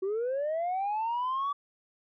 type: linear sweep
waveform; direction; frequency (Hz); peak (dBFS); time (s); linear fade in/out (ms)
sine; up; 370 to 1153; -26; 0.02-1.53; 10
effects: tanh soft clip ceiling -26 dBFS